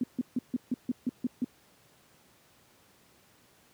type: tone bursts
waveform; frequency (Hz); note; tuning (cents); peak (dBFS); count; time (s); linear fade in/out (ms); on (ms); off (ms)
sine; 248.6; B3; +12; -25; 9; 0.01-1.444; 2; 26; 150
effects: pink hiss -62 dBFS RMS until 3.73 s + high-pass 100 Hz 12 dB/octave